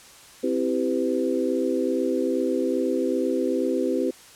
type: chord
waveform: sine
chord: C major seventh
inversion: none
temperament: equal with one note detuned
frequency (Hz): 261.6 / 329.6 / 392 / 505.1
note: C4 / E4 / G4 / B4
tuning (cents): 0 / 0 / 0 / +39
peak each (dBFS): -26 / -27 / -27 / -27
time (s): 0.43-4.11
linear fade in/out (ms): 10
effects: white hiss -48 dBFS RMS until 4.35 s + low-pass 10000 Hz 12 dB/octave